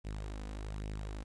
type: tone with flanger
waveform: sawtooth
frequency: 51.91 Hz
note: G#1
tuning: in tune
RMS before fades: -41 dBFS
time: 0.04-1.24 s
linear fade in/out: 20 ms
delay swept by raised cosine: 0.35 to 4.05 ms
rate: 1.2 Hz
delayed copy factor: +0.55
effects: resampled to 22050 Hz + 12-bit